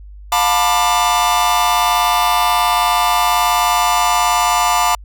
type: chord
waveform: 45% pulse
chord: B half-diminished seventh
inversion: second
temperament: just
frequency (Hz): 711.2 / 889 / 987.8 / 1185.3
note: F5 / A5 / B5 / D6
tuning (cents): +31 / +18 / 0 / +16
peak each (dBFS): -18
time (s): 0.32-4.95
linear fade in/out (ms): 2
effects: added 50 Hz sine -33 dBFS peak until 5.04 s